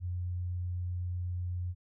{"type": "tone", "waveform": "sine", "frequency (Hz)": 89.2, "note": "F2", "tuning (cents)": 37, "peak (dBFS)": -32, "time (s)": [0, 1.75], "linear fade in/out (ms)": 50, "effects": []}